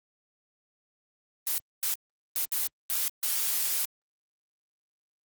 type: noise bursts at uneven times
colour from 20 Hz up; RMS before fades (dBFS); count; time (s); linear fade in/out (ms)
blue; -28; 6; 1.47-1.58 / 1.83-1.94 / 2.36-2.45 / 2.52-2.67 / 2.9-3.08 / 3.23-3.85; 0
effects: Opus 24 kbps